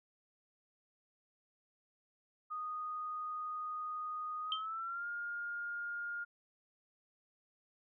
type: tone with pitch glide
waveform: sine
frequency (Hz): 1239 to 1415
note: D#6 to F6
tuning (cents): -8 to +22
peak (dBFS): -38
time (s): 2.5-6.25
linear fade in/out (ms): 20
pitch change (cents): +230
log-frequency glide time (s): 4.42-5.07
type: tone with exponential decay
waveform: sine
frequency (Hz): 3136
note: G7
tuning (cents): 0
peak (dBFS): -30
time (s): 4.52-4.66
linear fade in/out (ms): 1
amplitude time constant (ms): 29
effects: none